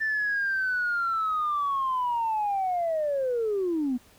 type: linear sweep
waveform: sine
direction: down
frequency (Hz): 1777 to 237.7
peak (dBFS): -23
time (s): 0-3.98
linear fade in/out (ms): 20
effects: tanh soft clip ceiling -20 dBFS + pink hiss -57 dBFS RMS until 4.18 s